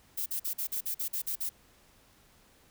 violet noise bursts, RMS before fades -33 dBFS, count 10, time 0.17-1.494 s, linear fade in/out 10 ms, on 91 ms, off 46 ms, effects pink hiss -62 dBFS RMS until 2.7 s

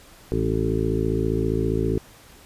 harmonic tone with a mistuned harmonic, 55 Hz, A1, in tune, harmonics 1 / 2 / 3 / 4 / 5 / 6 / 7 / 8, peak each -28 / -27 / -29 / -34 / -29 / -30 / -26 / -29 dBFS, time 0.32-1.98 s, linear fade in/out 0 ms, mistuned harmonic 4, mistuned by -33 cents, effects pink hiss -49 dBFS RMS until 2.45 s + resampled to 32000 Hz

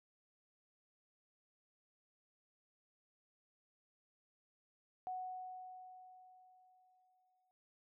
sine tone with exponential decay, 740 Hz, F#5, in tune, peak -39 dBFS, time 5.07-7.51 s, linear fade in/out 0 ms, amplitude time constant 530 ms, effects none

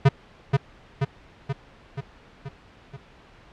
square tone with echo, 137.5 Hz, C#3, 14 cents flat, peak -12 dBFS, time 0.05-0.09 s, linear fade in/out 10 ms, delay 480 ms, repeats 6, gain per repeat -4 dB, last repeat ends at 2.97 s, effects pink hiss -51 dBFS RMS until 3.52 s + low-pass 3000 Hz 12 dB/octave

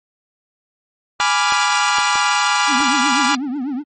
sawtooth chord, G# diminished seventh, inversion none, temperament equal, 830.6 / 987.8 / 1174.7 / 1396.9 Hz, G#5 / B5 / D6 / F6, 0 / 0 / 0 / 0 cents, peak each -16 dBFS, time 1.2-3.35 s, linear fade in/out 0 ms
clicks, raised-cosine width 1 ms, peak -17 dBFS, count 4, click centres 1.523 / 1.985 / 2.156 / 2.804 s
triangle tone with vibrato, 270.6 Hz, C#4, 42 cents flat, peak -18 dBFS, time 2.67-3.84 s, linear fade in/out 50 ms, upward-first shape triangle, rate 8.1 Hz, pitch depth 220 cents each way
effects low-pass 11000 Hz 12 dB/octave + MP3 32 kbps

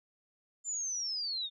sine linear sweep, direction down, 7240 to 3575 Hz, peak -33 dBFS, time 0.64-1.5 s, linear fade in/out 50 ms, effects none

